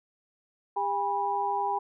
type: tone cluster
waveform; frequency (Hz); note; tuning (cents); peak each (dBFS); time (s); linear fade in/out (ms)
sine; 401.1 / 809 / 979; G4 / G#5 / B5; +40 / -46 / -15; -35 / -28 / -30; 0.76-1.79; 10
effects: none